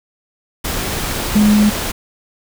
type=tone in noise; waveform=sine; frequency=209.8 Hz; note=G#3; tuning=18 cents sharp; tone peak=-8 dBFS; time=1.35-1.7 s; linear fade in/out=10 ms; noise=pink; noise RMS=-21 dBFS; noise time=0.64-1.92 s; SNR=+10 dB; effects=none